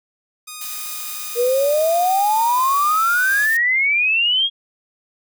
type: tone with pitch glide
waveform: 5% pulse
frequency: 1236 to 1217.6 Hz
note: D#6 to D#6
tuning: -12 to -38 cents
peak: -20 dBFS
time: 0.47-3.46 s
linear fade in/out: 10 ms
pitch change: -26 cents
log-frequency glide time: 0.79-2.73 s
type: noise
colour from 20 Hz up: blue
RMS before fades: -30 dBFS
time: 0.61-3.57 s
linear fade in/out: 2 ms
type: exponential sweep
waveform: sine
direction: up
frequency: 469.5 to 3311 Hz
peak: -14 dBFS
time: 1.35-4.5 s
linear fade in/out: 50 ms
effects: none